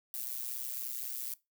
violet noise with amplitude modulation, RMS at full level -35 dBFS, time 0.14-1.34 s, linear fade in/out 2 ms, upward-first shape sine, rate 124 Hz, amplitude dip 90%, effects noise-tail reverb RT60 0.2 s tail -19 dB re dry

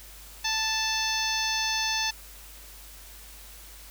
harmonic tone, 880 Hz, A5, in tune, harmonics 1 / 2 / 3 / 4 / 5 / 6 / 7, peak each -33 / -33 / -33 / -33 / -33 / -33 / -33 dBFS, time 0.44-2.11 s, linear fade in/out 10 ms, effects added 50 Hz sine -48 dBFS peak until 3.9 s + white hiss -48 dBFS RMS until 3.9 s

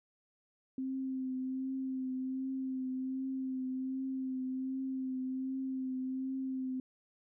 sine tone with vibrato, 261.6 Hz, C4, in tune, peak -34 dBFS, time 0.78-6.8 s, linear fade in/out 2 ms, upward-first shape triangle, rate 1.3 Hz, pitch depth 26 cents each way, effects none

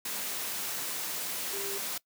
sine tone in noise, 396.9 Hz, G4, 22 cents sharp, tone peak -38 dBFS, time 1.53-1.78 s, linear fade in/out 5 ms, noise white, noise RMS -35 dBFS, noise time 0.05-1.98 s, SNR -6 dB, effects noise-tail reverb RT60 0.1 s tail -21 dB re dry + high-pass 150 Hz 12 dB/octave

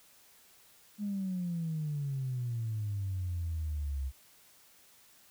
sine exponential sweep, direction down, 210 to 65.41 Hz, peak -31 dBFS, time 0.98-4.12 s, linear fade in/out 50 ms, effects tanh soft clip ceiling -27 dBFS + white hiss -61 dBFS RMS until 5.3 s

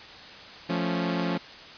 sawtooth chord, F augmented, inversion none, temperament equal, 174.61 / 220 / 277.2 Hz, F3 / A3 / C#4, 0 / 0 / 0 cents, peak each -24 / -29 / -27 dBFS, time 0.69-1.38 s, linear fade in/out 10 ms, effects white hiss -44 dBFS RMS until 1.77 s + resampled to 11025 Hz

